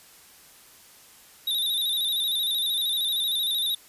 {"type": "tone with vibrato", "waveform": "square", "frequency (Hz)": 3694, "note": "A#7", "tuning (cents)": -16, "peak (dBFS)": -24, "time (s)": [1.47, 3.75], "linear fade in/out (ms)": 5, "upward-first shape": "square", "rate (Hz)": 13, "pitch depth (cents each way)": 57, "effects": ["white hiss -52 dBFS RMS until 3.88 s", "resampled to 32000 Hz"]}